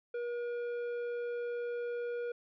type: tone with tanh clipping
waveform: sine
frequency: 478.9 Hz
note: A#4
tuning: 47 cents sharp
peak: -36 dBFS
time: 0.14-2.32 s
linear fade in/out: 5 ms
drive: 9 dB
effects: none